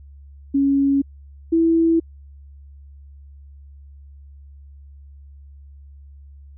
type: tone pair in turn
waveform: sine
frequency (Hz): 277.2 / 329.6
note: C#4 / E4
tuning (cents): 0 / 0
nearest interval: minor third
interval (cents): 300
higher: second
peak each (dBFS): -14 / -13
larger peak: second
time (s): 0.54-1.02 / 1.52-2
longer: neither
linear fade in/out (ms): 10
effects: added 70 Hz sine -40 dBFS peak until 6.57 s